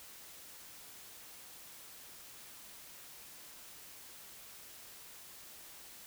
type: silence
effects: white hiss -53 dBFS RMS until 6.06 s